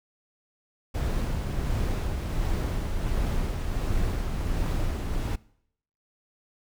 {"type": "noise with tremolo", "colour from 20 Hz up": "brown", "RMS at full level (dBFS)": -26, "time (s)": [0.94, 5.36], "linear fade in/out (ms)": 10, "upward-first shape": "sine", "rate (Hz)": 1.4, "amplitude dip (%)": 30, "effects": ["noise-tail reverb RT60 0.7 s tail -22 dB re dry"]}